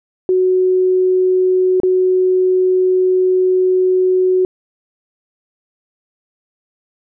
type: tone with dropouts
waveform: sine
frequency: 370 Hz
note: F#4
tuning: in tune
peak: -10 dBFS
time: 0.29-4.45 s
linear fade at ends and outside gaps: 1 ms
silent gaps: 1.801-1.833 s
effects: none